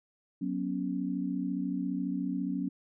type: chord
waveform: sine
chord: F# suspended fourth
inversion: none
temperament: equal with one note detuned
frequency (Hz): 185 / 242.8 / 277.2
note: F#3 / B3 / C#4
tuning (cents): 0 / -29 / 0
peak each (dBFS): -34 / -36 / -33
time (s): 0.41-2.69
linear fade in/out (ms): 10
effects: none